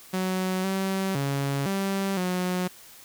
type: tone with pitch steps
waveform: sawtooth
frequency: 186.2 / 192 / 139.3 / 195.2 / 181.6 Hz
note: F#3 / G3 / C#3 / G3 / F#3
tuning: +11 / -36 / +9 / -7 / -32 cents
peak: -21 dBFS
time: 0.13-2.68 s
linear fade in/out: 10 ms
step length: 510 ms
effects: white hiss -49 dBFS RMS until 3.04 s